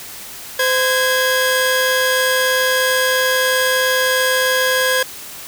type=tone pair together; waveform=sawtooth; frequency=514 / 1645.1 Hz; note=C5 / G#6; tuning=-31 / -17 cents; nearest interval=octave + minor sixth; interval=2014 cents; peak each=-13 dBFS; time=0.59-5.03 s; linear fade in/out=5 ms; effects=white hiss -33 dBFS RMS until 5.47 s